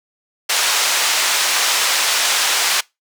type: band-pass noise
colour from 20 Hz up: white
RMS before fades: -17 dBFS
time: 0.49-2.81 s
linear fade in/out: 10 ms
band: 710 to 6500 Hz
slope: 12 dB/octave
effects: noise-tail reverb RT60 0.2 s tail -23 dB re dry